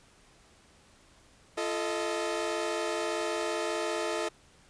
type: tone cluster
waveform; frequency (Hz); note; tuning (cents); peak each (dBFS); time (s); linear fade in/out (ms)
sawtooth; 342.8 / 437.8 / 624; F4 / A4 / D#5; -32 / -9 / +5; -31 / -30 / -30; 1.57-4.29; 10
effects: pink hiss -60 dBFS RMS until 4.69 s + resampled to 22050 Hz